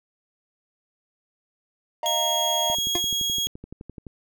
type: chord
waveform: triangle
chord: Eb suspended second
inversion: none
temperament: equal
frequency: 622.3 / 698.5 / 932.3 Hz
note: Eb5 / F5 / Bb5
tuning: 0 / 0 / 0 cents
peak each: -27 dBFS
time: 2.03-2.75 s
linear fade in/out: 2 ms
type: tone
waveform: 30% pulse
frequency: 3300 Hz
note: G#7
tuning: 12 cents flat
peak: -20 dBFS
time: 2.06-3.47 s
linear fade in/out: 0 ms
type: click train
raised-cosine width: 3 ms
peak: -25 dBFS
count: 17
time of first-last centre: 2.7-4.068 s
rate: 11.7 Hz
type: tone with exponential decay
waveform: 25% pulse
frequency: 349.2 Hz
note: F4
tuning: in tune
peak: -18 dBFS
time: 2.95-3.04 s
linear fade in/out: 2 ms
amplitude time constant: 18 ms
effects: none